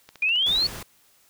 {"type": "click train", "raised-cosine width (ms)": 0.2, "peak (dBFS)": -26, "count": 11, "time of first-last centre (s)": [0.09, 0.761], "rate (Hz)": 14.9}
{"type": "exponential sweep", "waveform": "sine", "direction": "up", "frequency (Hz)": [2400, 4493], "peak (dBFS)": -19, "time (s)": [0.22, 0.67], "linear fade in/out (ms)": 5}
{"type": "noise", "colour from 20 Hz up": "pink", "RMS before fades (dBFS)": -37, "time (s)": [0.46, 0.83], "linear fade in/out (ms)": 5}
{"effects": ["white hiss -60 dBFS RMS until 1.29 s"]}